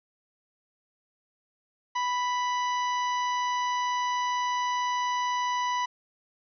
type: harmonic tone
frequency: 987.8 Hz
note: B5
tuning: in tune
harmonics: 1 / 2 / 3 / 4 / 5 / 6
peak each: -26 / -35 / -39 / -45 / -48 / -44 dBFS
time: 1.95-5.86 s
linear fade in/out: 10 ms
effects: none